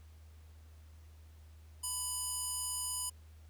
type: tone with band-pass filter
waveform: square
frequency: 993 Hz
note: B5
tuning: 9 cents sharp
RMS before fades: -38 dBFS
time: 1.83-3.1 s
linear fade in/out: 10 ms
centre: 10000 Hz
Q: 2.7
effects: added 78 Hz sine -53 dBFS peak until 3.49 s + pink hiss -68 dBFS RMS until 3.49 s